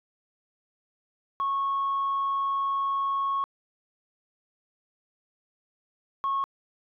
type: tone pair in turn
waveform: sine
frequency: 1100 / 1095.3 Hz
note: C#6 / C#6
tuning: -14 / -21 cents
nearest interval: unison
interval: 7 cents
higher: first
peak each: -23 dBFS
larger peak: neither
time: 1.4-3.44 / 6.24-6.44 s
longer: first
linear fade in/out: 0 ms
effects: tanh soft clip ceiling -21 dBFS